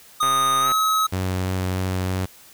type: tone with pitch glide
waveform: square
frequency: 1235 to 1280 Hz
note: D#6 to D#6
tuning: -13 to +49 cents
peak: -18 dBFS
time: 0.2-1.07 s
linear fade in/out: 10 ms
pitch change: +62 cents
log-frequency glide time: 0.6-0.69 s
type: click train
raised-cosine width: 0.5 ms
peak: -15 dBFS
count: 65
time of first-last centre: 0.23-0.719 s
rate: 131 Hz
type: tone with vibrato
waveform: sawtooth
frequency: 92.9 Hz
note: F#2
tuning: 7 cents sharp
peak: -18 dBFS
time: 1.12-2.26 s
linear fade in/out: 10 ms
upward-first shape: triangle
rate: 3.1 Hz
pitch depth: 13 cents each way
effects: white hiss -48 dBFS RMS until 2.53 s